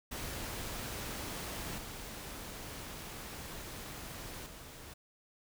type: noise with level steps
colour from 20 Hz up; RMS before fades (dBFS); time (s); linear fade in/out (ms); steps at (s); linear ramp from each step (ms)
pink; -41 / -45 / -50; 0.11-4.94; 10; 1.78 / 4.46; 2
effects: none